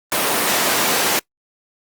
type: high-pass noise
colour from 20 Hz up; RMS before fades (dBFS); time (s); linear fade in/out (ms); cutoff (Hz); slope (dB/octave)
pink; -18; 0.12-1.19; 0; 340; 12
effects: noise-tail reverb RT60 0.1 s tail -23 dB re dry + Opus 32 kbps